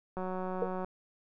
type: click train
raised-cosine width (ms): 1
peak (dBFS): -24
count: 126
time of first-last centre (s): 0.17-0.846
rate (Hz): 185
type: tone with exponential decay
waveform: sine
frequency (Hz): 475.7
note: A#4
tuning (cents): +35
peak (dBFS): -23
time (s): 0.62-0.7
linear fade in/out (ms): 2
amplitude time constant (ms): 17
effects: none